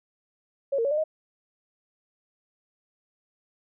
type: tone with pitch steps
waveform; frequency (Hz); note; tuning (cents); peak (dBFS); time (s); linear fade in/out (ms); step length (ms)
sine; 553 / 459.9 / 561 / 603 / 626; C#5 / A#4 / C#5 / D5 / D#5; -4 / -23 / +21 / +46 / +10; -22; 0.72-1.04; 10; 64
effects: none